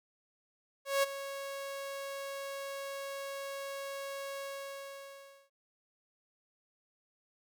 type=tone with ADSR envelope; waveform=sawtooth; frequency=552 Hz; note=C#5; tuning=7 cents flat; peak=-21 dBFS; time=0.85-5.5 s; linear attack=180 ms; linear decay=19 ms; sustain=-14 dB; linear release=1100 ms; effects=none